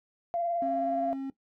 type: tone with vibrato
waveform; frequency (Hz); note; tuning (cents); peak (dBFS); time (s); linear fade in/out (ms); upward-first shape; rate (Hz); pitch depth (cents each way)
sine; 686; F5; -31; -27; 0.34-1.13; 0; triangle; 19; 38
type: tone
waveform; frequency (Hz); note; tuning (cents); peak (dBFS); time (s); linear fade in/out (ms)
triangle; 270; C#4; -45; -30; 0.62-1.3; 2
effects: noise-tail reverb RT60 0.1 s tail -17 dB re dry + tanh soft clip ceiling -18 dBFS